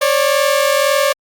sawtooth tone pair together, 545.4 / 587.3 Hz, C#5 / D5, -28 / 0 cents, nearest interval minor second, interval 128 cents, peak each -11 dBFS, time 0.01-1.13 s, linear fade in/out 10 ms, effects Opus 48 kbps

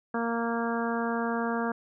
harmonic tone, 232.2 Hz, A#3, 7 cents flat, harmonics 1 / 2 / 3 / 4 / 5 / 6 / 7, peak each -30 / -33 / -35 / -36 / -37 / -38 / -38 dBFS, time 0.14-1.72 s, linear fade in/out 5 ms, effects none

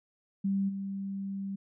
sine tone with level steps, 196 Hz, G3, in tune, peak -26 / -33 dBFS, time 0.44-1.56 s, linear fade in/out 10 ms, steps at 0.68 s, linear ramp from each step 20 ms, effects none

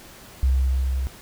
sine tone with level ramp, 65.41 Hz, C2, in tune, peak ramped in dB -15 to -22 dBFS, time 0.43-1.07 s, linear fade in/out 0 ms, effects pink hiss -45 dBFS RMS until 1.21 s

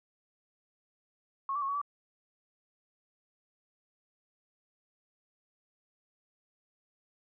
sine tone with pitch steps, 1093 / 1160 / 1092 / 1128 / 1155 Hz, C#6 / D6 / C#6 / C#6 / D6, -25 / -22 / -26 / +30 / -29 cents, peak -30 dBFS, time 1.49-1.815 s, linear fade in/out 2 ms, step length 65 ms, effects none

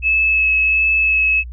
sine tone with vibrato, 2594 Hz, E7, 28 cents flat, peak -12 dBFS, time 0.02-1.44 s, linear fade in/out 50 ms, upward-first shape sine, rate 1.4 Hz, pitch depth 10 cents each way, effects added 60 Hz sine -28 dBFS peak until 1.52 s

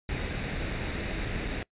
pink noise with comb filter, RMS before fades -32 dBFS, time 0.09-1.63 s, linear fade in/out 2 ms, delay 0.47 ms, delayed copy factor +0.5, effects noise-tail reverb RT60 0.1 s tail -23 dB re dry + resampled to 8000 Hz

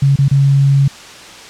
sine tone with dropouts, 138.59 Hz, C#3, in tune, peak -7 dBFS, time 0.02-0.88 s, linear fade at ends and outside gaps 5 ms, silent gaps 0.159-0.187 / 0.283-0.312 s, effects white hiss -34 dBFS RMS until 1.49 s + low-pass 6000 Hz 12 dB/octave

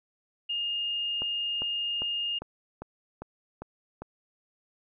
sine tone, 2833 Hz, F7, 24 cents sharp, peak -28 dBFS, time 0.49-2.39 s, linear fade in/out 10 ms
click train, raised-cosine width 1 ms, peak -24 dBFS, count 8, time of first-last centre 1.22-4.02 s, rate 2.5 Hz
effects none

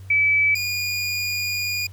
sine / 25% pulse tone pair in turn, 2300 / 2437 Hz, D7 / D#7, -37 / -37 cents, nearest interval minor second, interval 100 cents, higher second, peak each -15 / -19 dBFS, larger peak first, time 0.1-0.55 / 0.55-1.87 s, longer second, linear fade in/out 5 ms, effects added 95 Hz sine -37 dBFS peak until 1.92 s + pink hiss -54 dBFS RMS until 1.92 s

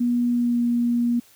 sine tone with pitch glide, 241.5 to 238.6 Hz, B3 to A#3, -39 to +41 cents, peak -18 dBFS, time 0-1.2 s, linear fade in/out 10 ms, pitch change -20 cents, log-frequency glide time 0.31-0.62 s, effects white hiss -54 dBFS RMS until 1.35 s

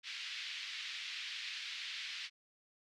pink band-pass noise, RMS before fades -44 dBFS, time 0.03-2.3 s, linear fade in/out 50 ms, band 2100 to 4500 Hz, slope 24 dB/octave, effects none

